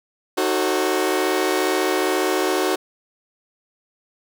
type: chord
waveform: sawtooth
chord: D# diminished seventh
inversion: none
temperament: just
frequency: 311.1 / 373.4 / 448 / 537.6 Hz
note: D#4 / F#4 / A4 / C5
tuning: 0 / +16 / +31 / +47 cents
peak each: -21 / -17 / -23 / -23 dBFS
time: 0.37-2.76 s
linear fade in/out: 10 ms
effects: none